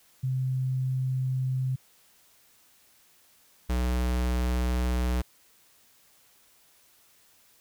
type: tone pair in turn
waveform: sine / square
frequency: 130 / 61.64 Hz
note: C3 / B1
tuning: -11 / -3 cents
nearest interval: octave + minor second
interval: 1292 cents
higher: first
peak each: -25 dBFS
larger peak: neither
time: 0.23-1.76 / 3.69-5.22 s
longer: neither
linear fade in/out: 10 ms
effects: white hiss -61 dBFS RMS until 7.6 s